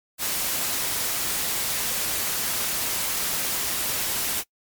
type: noise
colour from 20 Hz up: white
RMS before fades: -26 dBFS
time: 0.18-4.44 s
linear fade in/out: 50 ms
effects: noise-tail reverb RT60 0.1 s tail -24 dB re dry + MP3 96 kbps